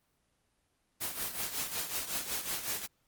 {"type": "noise with tremolo", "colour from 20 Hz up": "white", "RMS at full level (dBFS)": -33, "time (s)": [1, 2.87], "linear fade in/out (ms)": 20, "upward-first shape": "triangle", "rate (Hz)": 5.4, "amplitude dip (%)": 75, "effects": ["pink hiss -75 dBFS RMS until 3.07 s", "Opus 24 kbps"]}